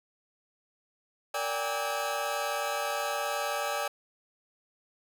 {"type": "tone cluster", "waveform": "30% pulse", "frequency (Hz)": [463, 581, 775, 814, 1290], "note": ["A#4", "D5", "G5", "G#5", "E6"], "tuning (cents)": [-12, -19, -20, -35, -38], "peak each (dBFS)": [-39, -31, -37, -32, -34], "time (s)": [1.34, 3.88], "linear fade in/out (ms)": 5, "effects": []}